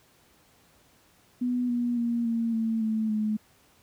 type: tone with pitch steps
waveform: sine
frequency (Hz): 246.9 / 241.1 / 235.5 / 230 / 224.6 / 219.3 / 214.2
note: B3 / B3 / A#3 / A#3 / A3 / A3 / A3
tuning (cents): 0 / -41 / +18 / -23 / +36 / -6 / -46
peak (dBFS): -24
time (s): 1.41-3.37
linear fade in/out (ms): 10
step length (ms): 280
effects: pink hiss -61 dBFS RMS until 3.82 s + high-pass 60 Hz 12 dB/octave